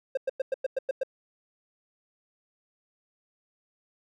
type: tone bursts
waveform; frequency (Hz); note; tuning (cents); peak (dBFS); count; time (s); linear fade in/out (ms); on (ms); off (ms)
triangle; 530; C5; +22; -22; 8; 0.15-1.034; 5; 23; 100
effects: none

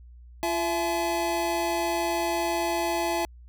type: tone cluster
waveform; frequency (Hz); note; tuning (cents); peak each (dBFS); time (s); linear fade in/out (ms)
square; 343.4 / 670 / 852; F4 / E5 / G#5; -29 / +28 / +44; -30; 0.43-3.25; 0
effects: added 60 Hz sine -45 dBFS peak until 3.48 s

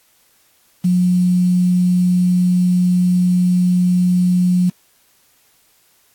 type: tone with quantisation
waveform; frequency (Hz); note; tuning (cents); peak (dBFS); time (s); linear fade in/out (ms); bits
sine; 179.9; F#3; -48; -11; 0.84-4.7; 10; 6
effects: white hiss -56 dBFS RMS until 6.14 s + AAC 64 kbps

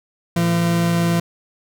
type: tone pair together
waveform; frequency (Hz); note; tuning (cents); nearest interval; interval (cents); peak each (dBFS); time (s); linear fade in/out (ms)
40% pulse; 112.4 / 170.2; A2 / F3; +37 / -44; perfect fifth; 719; -25 / -15; 0.36-1.2; 5
effects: none

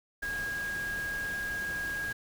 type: tone in noise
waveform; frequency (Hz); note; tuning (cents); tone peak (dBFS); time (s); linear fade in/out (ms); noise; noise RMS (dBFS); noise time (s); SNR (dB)
sine; 1637; G#6; -25; -32; 0.22-2.13; 10; pink; -43; 0.22-2.13; +8
effects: none

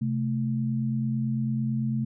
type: tone pair together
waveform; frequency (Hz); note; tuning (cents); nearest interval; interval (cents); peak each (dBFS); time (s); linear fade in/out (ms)
sine; 131 / 220; C3 / A3; +2 / 0; major sixth; 898; -27; 0.01-2.05; 10
effects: none

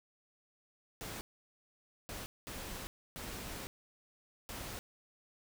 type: noise bursts at uneven times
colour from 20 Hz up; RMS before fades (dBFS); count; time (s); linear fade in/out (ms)
pink; -44; 5; 1.01-1.21 / 2.09-2.26 / 2.47-2.87 / 3.16-3.67 / 4.49-4.79; 0
effects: none

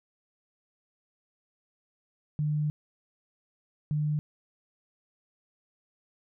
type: tone bursts at uneven times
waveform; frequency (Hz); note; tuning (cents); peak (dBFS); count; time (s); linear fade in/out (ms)
sine; 150.1; D3; +38; -25; 2; 2.39-2.7 / 3.91-4.19; 0
effects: none

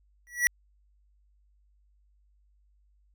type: tone with exponential growth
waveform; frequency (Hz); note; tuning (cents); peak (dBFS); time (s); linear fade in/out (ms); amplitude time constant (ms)
square; 1939; B6; -32; -17; 0.27-0.47; 0; 43
effects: added 50 Hz sine -62 dBFS peak until 3.14 s

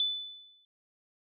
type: tone with exponential decay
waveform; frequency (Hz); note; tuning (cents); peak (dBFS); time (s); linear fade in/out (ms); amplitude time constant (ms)
sine; 3495; A7; -12; -24; 0-0.65; 1; 140
effects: none

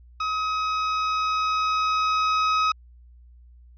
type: tone with level ramp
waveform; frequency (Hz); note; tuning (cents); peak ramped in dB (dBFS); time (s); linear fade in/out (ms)
40% pulse; 1270; D#6; +35; -23 to -18; 0.2-2.72; 5
effects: added 60 Hz sine -47 dBFS peak until 3.77 s + resampled to 11025 Hz

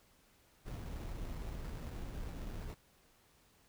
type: noise with sample-and-hold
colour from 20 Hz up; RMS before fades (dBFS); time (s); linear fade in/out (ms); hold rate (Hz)
brown; -43; 0.65-2.75; 20; 3150
effects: pink hiss -68 dBFS RMS until 3.68 s

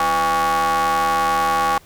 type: ring-modulated tone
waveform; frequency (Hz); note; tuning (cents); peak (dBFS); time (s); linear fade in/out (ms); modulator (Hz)
45% pulse; 155.1; D#3; -5; -13; 0-1.78; 2; 967
effects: pink hiss -50 dBFS RMS until 1.85 s

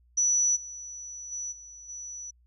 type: tone with level steps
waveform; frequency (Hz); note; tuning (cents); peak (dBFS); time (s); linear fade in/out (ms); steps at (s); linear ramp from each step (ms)
sine; 5920; F#8; 0; -21 / -38 / -32 / -44 / -37; 0.17-2.31; 10; 0.55 / 1.31 / 1.51 / 1.88; 20
effects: added 60 Hz sine -59 dBFS peak until 2.46 s

